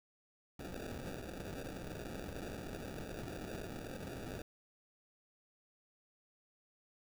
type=noise with sample-and-hold; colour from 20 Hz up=blue; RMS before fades=-45 dBFS; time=0.59-4.42 s; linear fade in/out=5 ms; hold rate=1050 Hz; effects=none